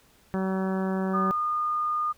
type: harmonic tone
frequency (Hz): 189.8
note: F#3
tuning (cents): +44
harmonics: 1 / 2 / 3 / 4 / 5 / 6 / 7 / 8 / 9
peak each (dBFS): -26 / -32 / -36 / -38 / -40 / -42 / -43 / -44 / -45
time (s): 0.34-1.31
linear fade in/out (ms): 0
type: tone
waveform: sine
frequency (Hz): 1220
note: D#6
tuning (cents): -34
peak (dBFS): -24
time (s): 1.13-2.13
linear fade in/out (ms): 20
effects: pink hiss -60 dBFS RMS until 2.17 s